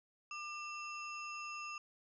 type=ring-modulated tone; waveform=square; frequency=1947 Hz; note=B6; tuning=25 cents flat; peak=-40 dBFS; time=0.31-1.78 s; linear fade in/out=2 ms; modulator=748 Hz; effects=resampled to 16000 Hz + 12-bit